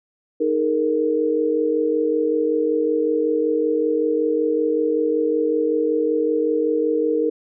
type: chord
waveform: sine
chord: D# suspended fourth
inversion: none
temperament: equal with one note detuned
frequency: 311.1 / 420.9 / 466.2 Hz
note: D#4 / G#4 / A#4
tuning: 0 / +23 / 0 cents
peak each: -22 / -25 / -19 dBFS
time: 0.4-7.3 s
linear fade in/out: 10 ms
effects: none